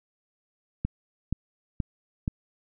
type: click train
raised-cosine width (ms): 5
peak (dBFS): -14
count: 4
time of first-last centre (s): 0.85-2.279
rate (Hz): 2.1
effects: none